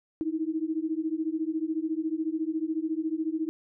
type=beating tone pair; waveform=sine; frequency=311.1 / 325.1 Hz; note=D#4 / E4; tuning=0 / -24 cents; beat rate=14 Hz; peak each=-30 dBFS; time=0.21-3.49 s; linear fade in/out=0 ms; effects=none